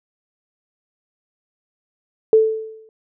sine tone with exponential decay, 440 Hz, A4, in tune, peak -6 dBFS, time 2.33-2.89 s, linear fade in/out 1 ms, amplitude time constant 120 ms, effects none

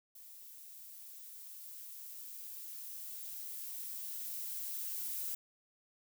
violet noise with level ramp, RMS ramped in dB -54 to -39 dBFS, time 0.15-5.35 s, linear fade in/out 5 ms, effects none

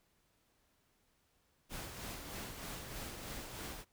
pink noise with tremolo, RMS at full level -44 dBFS, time 1.69-3.85 s, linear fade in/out 50 ms, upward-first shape sine, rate 3.2 Hz, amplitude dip 40%, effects pink hiss -75 dBFS RMS until 3.92 s

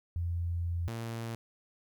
sine / sawtooth tone pair in turn, 85.8 / 114.83 Hz, F2 / A#2, -30 / -26 cents, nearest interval perfect fourth, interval 504 cents, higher second, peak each -30 / -32 dBFS, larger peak first, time 0.16-0.88 / 0.88-1.35 s, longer first, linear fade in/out 0 ms, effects 12-bit

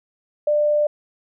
sine tone, 595 Hz, D5, 22 cents sharp, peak -15 dBFS, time 0.47-0.87 s, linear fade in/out 5 ms, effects none

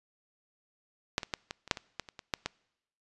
clicks, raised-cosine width 0.2 ms, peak -9 / -19 / -13 / -19 / -28 / -7 / -22 / -17 / -28 / -25 / -11 / -14 dBFS, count 12, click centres 1.181 / 1.232 / 1.338 / 1.509 / 1.677 / 1.712 / 1.772 / 1.997 / 2.088 / 2.192 / 2.338 / 2.46 s, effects noise-tail reverb RT60 0.9 s tail -26 dB re dry + resampled to 24000 Hz

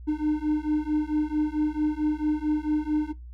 triangle beating tone pair, 301.2 / 305.7 Hz, D4 / D#4, +44 / -30 cents, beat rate 4.5 Hz, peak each -24 dBFS, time 0.07-3.13 s, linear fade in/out 20 ms, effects noise-tail reverb RT60 0.2 s tail -20 dB re dry + added 60 Hz sine -39 dBFS peak until 3.33 s

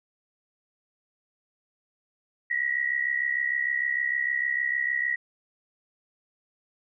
sine tone pair together, 1888.4 / 1955 Hz, A#6 / B6, +22 / -18 cents, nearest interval minor second, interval 60 cents, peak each -27 dBFS, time 2.5-5.16 s, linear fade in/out 10 ms, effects none

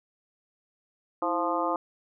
harmonic tone with a mistuned harmonic, 174.8 Hz, F3, 2 cents sharp, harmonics 2 / 3 / 4 / 5 / 6 / 7, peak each -32 / -32 / -32 / -32 / -32 / -32 dBFS, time 1.22-1.76 s, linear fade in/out 2 ms, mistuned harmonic 2, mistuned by -110 cents, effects none

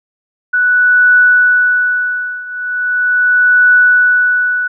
sine tone with tremolo, 1480 Hz, F#6, in tune, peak -4 dBFS, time 0.53-4.68 s, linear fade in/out 10 ms, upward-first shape triangle, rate 0.39 Hz, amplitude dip 90%, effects none

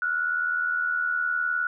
sine tone pair together, 1385 / 1464.6 Hz, F6 / F#6, -15 / -18 cents, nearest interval minor second, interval 97 cents, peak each -30 / -24 dBFS, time 0.02-1.67 s, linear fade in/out 2 ms, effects none

